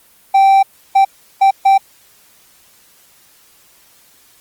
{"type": "tone bursts at uneven times", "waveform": "triangle", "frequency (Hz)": 780, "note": "G5", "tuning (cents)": -9, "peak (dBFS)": -4, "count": 4, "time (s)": [[0.34, 0.63], [0.95, 1.05], [1.41, 1.51], [1.65, 1.78]], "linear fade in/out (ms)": 10, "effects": ["white hiss -49 dBFS RMS until 4.4 s", "Opus 24 kbps"]}